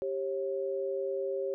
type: tone pair together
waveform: sine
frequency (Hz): 392 / 543.2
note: G4 / C#5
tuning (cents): 0 / -35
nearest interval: tritone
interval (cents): 565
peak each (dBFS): -33 / -33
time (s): 0.02-1.54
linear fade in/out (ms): 0
effects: none